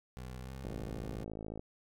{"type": "tone with pitch glide", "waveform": "20% pulse", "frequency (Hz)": [63, 65.94], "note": ["B1", "C2"], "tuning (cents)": [35, 14], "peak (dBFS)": -38, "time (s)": [0.17, 1.24], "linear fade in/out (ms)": 0, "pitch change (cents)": 79, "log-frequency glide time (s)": [0.42, 0.5]}
{"type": "click train", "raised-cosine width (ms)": 2, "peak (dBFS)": -29, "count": 52, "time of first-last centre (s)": [0.65, 1.594], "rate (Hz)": 54}
{"effects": []}